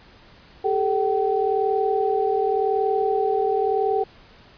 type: tone cluster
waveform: sine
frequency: 397.7 / 438.6 / 766 Hz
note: G4 / A4 / G5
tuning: +25 / -6 / -40 cents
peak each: -23 dBFS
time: 0.64-4.04 s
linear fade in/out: 10 ms
effects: pink hiss -50 dBFS RMS until 4.57 s + resampled to 11025 Hz